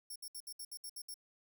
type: tone bursts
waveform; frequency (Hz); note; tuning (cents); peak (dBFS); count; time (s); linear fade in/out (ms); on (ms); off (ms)
10% pulse; 5470; F8; -37; -38; 9; 0.1-1.142; 5; 58; 65
effects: none